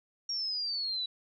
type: exponential sweep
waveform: sine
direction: down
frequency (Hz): 5620 to 3900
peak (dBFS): -31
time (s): 0.29-1.06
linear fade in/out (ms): 5
effects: none